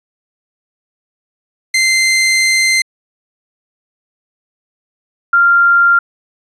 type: tone pair in turn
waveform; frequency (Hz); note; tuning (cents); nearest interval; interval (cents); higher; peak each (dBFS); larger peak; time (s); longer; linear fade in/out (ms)
sawtooth / sine; 2079 / 1390.2; C7 / F6; -12 / -8; perfect fifth; 696; first; -6; neither; 1.74-2.82 / 5.33-5.99; first; 5
effects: resampled to 22050 Hz